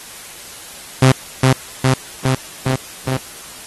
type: tone with echo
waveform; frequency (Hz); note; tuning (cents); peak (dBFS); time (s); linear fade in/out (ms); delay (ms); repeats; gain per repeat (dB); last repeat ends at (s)
sawtooth; 130.81; C3; 0; -3; 1.02-1.12; 5; 410; 5; -2; 3.17
effects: white hiss -35 dBFS RMS until 3.66 s + AAC 32 kbps